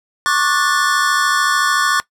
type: chord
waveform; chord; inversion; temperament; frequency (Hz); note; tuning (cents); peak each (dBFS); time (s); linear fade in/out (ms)
square; D major seventh; third; just; 1101.2 / 1174.7 / 1468.3 / 1762; C#6 / D6 / F#6 / A6; -12 / 0 / -14 / +2; -20; 0.26-2; 0
effects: noise-tail reverb RT60 0.1 s tail -19 dB re dry + low-pass 11000 Hz 12 dB/octave